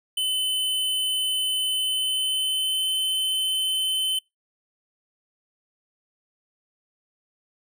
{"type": "tone with pitch glide", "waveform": "square", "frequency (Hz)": [3034, 3057], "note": ["F#7", "G7"], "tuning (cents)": [43, -44], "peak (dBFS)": -23, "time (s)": [0.17, 4.19], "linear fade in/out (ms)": 5, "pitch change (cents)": 13, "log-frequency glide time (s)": [1.64, 2.89], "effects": ["noise-tail reverb RT60 0.2 s tail -26 dB re dry"]}